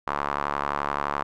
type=tone with band-pass filter; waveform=sawtooth; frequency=71.6 Hz; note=D2; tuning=43 cents flat; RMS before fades=-28 dBFS; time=0.07-1.23 s; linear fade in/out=5 ms; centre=1100 Hz; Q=2.9; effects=none